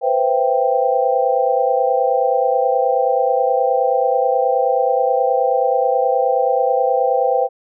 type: chord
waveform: sine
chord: C major seventh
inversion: third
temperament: equal with one note detuned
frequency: 493.9 / 523.3 / 671.9 / 784 Hz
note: B4 / C5 / E5 / G5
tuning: 0 / 0 / +33 / 0 cents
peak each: -19 / -18 / -22 / -18 dBFS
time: 0.01-7.49 s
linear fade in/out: 50 ms
effects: none